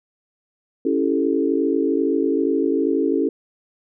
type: chord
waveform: sine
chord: A dominant seventh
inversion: first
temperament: equal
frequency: 277.2 / 329.6 / 392 / 440 Hz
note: C#4 / E4 / G4 / A4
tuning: 0 / 0 / 0 / 0 cents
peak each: -21 / -22 / -24 / -23 dBFS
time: 0.85-3.29 s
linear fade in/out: 5 ms
effects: none